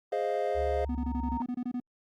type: chord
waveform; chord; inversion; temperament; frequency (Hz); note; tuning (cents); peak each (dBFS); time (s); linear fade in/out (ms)
triangle; F minor seventh; first; equal; 415.3 / 523.3 / 622.3 / 698.5; Ab4 / C5 / Eb5 / F5; 0 / 0 / 0 / 0; -31; 0.12-0.85; 5
type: tone with exponential growth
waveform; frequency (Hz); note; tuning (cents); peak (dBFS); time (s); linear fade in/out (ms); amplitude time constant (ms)
sine; 925; A#5; -14; -31; 0.22-1.42; 0; 260
type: tone with pitch glide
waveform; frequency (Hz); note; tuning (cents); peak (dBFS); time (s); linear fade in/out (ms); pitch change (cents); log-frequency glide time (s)
sine; 70 to 68.32; C#2 to C#2; +18 to -25; -32; 0.54-1.4; 50; -43; 0.77-1.22
type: tone bursts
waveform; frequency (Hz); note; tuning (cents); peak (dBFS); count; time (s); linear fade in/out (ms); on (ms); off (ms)
triangle; 246.8; B3; -1; -28; 11; 0.89-1.801; 5; 61; 24
effects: Opus 48 kbps

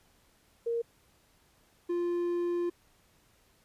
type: tone pair in turn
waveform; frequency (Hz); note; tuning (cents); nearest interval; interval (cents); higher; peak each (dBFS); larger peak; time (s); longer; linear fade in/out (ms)
sine / triangle; 466.2 / 348.4; A#4 / F4; 0 / -4; perfect fourth; 504; first; -28 / -26; second; 0.66-0.82 / 1.89-2.7; second; 10
effects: pink hiss -66 dBFS RMS until 3.64 s + resampled to 32000 Hz

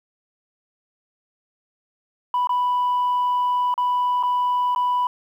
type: tone with dropouts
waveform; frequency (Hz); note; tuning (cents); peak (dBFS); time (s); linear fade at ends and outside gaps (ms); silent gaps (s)
sine; 987.8; B5; 0; -16; 2.34-5.07; 2; 2.472-2.493 / 3.741-3.778 / 4.228-4.234 / 4.749-4.76
effects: tanh soft clip ceiling -16 dBFS + 9-bit

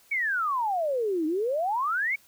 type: exponential two-way sweep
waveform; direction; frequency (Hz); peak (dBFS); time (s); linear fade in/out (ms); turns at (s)
sine; down then up; 2298 to 301.5 to 2298; -24; 0.11-2.16; 10; 1.26
effects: white hiss -59 dBFS RMS until 2.27 s

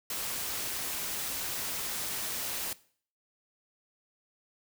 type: noise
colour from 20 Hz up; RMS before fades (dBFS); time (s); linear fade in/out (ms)
white; -35; 0.1-2.73; 2
effects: noise-tail reverb RT60 0.5 s tail -19 dB re dry

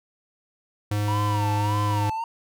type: tone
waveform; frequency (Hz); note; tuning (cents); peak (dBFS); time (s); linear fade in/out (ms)
square; 103.83; G#2; 0; -23; 0.91-2.1; 5
type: tone with vibrato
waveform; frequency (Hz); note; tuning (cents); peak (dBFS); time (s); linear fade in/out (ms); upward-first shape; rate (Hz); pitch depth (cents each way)
triangle; 947; A#5; +27; -24; 1.08-2.24; 2; sine; 1.7; 130
effects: none

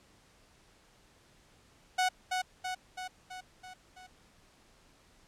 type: tone with echo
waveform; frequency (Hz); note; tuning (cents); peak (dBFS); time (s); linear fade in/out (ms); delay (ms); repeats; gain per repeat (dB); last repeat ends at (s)
sawtooth; 739; F#5; -2; -22; 1.98-2.09; 10; 330; 6; -4; 4.07
effects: pink hiss -63 dBFS RMS until 5.27 s + low-pass 9000 Hz 12 dB/octave

